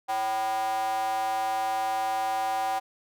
square tone with high-pass filter, 110 Hz, A2, in tune, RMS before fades -28 dBFS, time 0.08-2.8 s, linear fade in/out 20 ms, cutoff 800 Hz, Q 7.6, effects none

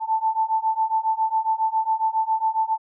sine beating tone pair, 880 / 887.3 Hz, A5 / A5, 0 / +14 cents, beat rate 7.3 Hz, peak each -23 / -22 dBFS, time 0-2.78 s, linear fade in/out 50 ms, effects none

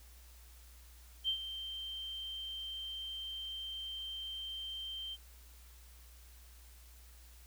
sine tone with ADSR envelope, 3136 Hz, G7, in tune, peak -29 dBFS, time 1.24-5.17 s, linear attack 43 ms, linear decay 87 ms, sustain -11 dB, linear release 37 ms, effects added 60 Hz sine -55 dBFS peak until 7.46 s + white hiss -62 dBFS RMS until 7.46 s

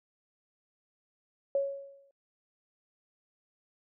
sine tone with exponential decay, 554.4 Hz, C#5, in tune, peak -23 dBFS, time 1.55-2.11 s, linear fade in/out 2 ms, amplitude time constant 120 ms, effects noise-tail reverb RT60 0.1 s tail -26 dB re dry

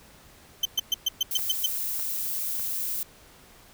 35% pulse tone bursts, 3093 Hz, G7, 24 cents flat, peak -19 dBFS, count 8, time 0.63-1.662 s, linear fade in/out 5 ms, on 24 ms, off 120 ms
click train, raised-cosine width 0.5 ms, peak -27 dBFS, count 4, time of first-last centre 0.79-2.597 s, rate 1.66 Hz
violet noise, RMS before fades -30 dBFS, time 1.31-3.03 s, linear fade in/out 2 ms
effects pink hiss -53 dBFS RMS until 3.73 s

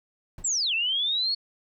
brown noise with exponential decay, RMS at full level -37 dBFS, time 0.38-0.54 s, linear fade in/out 1 ms, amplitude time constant 34 ms
sine linear two-way sweep, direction down then up, 7840 to 2600 to 4409 Hz, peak -23 dBFS, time 0.44-1.35 s, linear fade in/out 10 ms, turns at 0.74 s
effects none

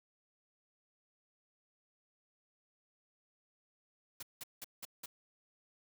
white noise bursts, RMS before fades -45 dBFS, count 5, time 4.2-5.06 s, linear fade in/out 5 ms, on 28 ms, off 180 ms, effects none

